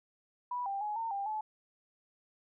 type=tone with pitch steps; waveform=sine; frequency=982 / 791 / 840 / 909 / 796 / 861 Hz; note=B5 / G5 / G#5 / A#5 / G5 / A5; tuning=-10 / +15 / +19 / -44 / +26 / -38 cents; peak=-33 dBFS; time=0.51-1.41 s; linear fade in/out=5 ms; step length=150 ms; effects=none